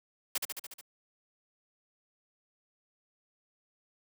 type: noise with echo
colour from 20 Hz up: white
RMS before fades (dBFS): -31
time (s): 0.35-0.38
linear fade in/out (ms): 5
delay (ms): 72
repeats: 6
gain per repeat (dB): -3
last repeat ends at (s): 0.812
effects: high-pass 200 Hz 12 dB/octave